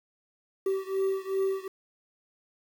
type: beating tone pair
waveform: triangle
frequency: 384.7 / 387.3 Hz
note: G4 / G4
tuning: -33 / -21 cents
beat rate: 2.6 Hz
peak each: -27 / -28 dBFS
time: 0.66-1.68 s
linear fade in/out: 5 ms
effects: 8-bit